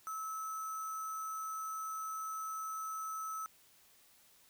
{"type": "tone with sample-and-hold", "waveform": "sine", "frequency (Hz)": 1300, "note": "E6", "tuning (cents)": -24, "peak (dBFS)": -38, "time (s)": [0.07, 3.46], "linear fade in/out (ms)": 0, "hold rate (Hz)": 7350, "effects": ["white hiss -65 dBFS RMS until 4.49 s"]}